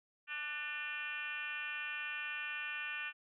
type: tone with frequency modulation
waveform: sine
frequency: 2100 Hz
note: C7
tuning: 6 cents sharp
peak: -38 dBFS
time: 0.27-3.13 s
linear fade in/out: 50 ms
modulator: 308 Hz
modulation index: 2.5
effects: none